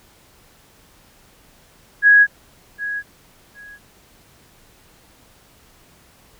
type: tone with echo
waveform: sine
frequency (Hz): 1661.2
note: G#6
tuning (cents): 0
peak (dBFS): -7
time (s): 2.02-2.27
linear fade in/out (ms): 50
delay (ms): 760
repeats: 2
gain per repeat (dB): -15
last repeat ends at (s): 3.79
effects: pink hiss -52 dBFS RMS until 6.39 s